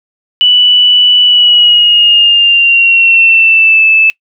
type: tone with pitch glide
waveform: sine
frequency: 2964 to 2625 Hz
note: F#7 to E7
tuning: +2 to -8 cents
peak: -3 dBFS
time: 0.41-4.1 s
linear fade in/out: 0 ms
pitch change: -210 cents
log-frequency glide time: 1.23-3.84 s
effects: noise-tail reverb RT60 0.1 s tail -23 dB re dry

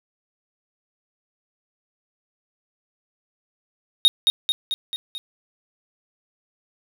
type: tone with echo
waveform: triangle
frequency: 3725 Hz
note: A#7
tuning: 2 cents flat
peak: -8 dBFS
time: 4.05-4.08 s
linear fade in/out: 0 ms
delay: 220 ms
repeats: 5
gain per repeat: -4 dB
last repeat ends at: 5.18 s
effects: 8-bit

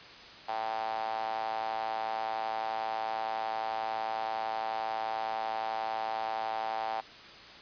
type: tone with high-pass filter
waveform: sawtooth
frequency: 111 Hz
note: A2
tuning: 16 cents sharp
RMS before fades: -34 dBFS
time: 0.48-7.01 s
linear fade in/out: 10 ms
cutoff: 780 Hz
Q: 6.8
effects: white hiss -49 dBFS RMS until 7.61 s + resampled to 11025 Hz

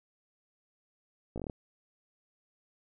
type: slowing click train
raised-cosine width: 2 ms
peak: -25 dBFS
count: 7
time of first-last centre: 1.36-1.498 s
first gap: 17 ms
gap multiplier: 1.12
effects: none

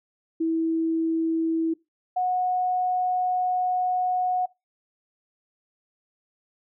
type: tone pair in turn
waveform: sine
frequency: 325.7 / 731.2 Hz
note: E4 / F#5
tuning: -21 / -21 cents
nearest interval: octave + major second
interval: 1400 cents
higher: second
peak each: -21 dBFS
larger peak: neither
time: 0.4-1.74 / 2.16-4.46 s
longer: second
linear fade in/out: 10 ms
effects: noise-tail reverb RT60 0.2 s tail -21 dB re dry

